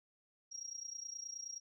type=tone with amplitude modulation; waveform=sine; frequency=5630 Hz; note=F8; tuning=13 cents sharp; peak=-39 dBFS; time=0.51-1.6 s; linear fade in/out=20 ms; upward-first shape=sine; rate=29.5 Hz; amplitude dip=85%; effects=tanh soft clip ceiling -35 dBFS